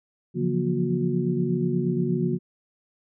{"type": "tone cluster", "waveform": "sine", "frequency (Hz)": [140.3, 170.4, 178.8, 237.1, 363.5], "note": ["C#3", "F3", "F3", "A#3", "F#4"], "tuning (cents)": [21, -42, 41, 30, -31], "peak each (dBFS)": -28, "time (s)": [0.34, 2.39], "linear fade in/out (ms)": 50, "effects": []}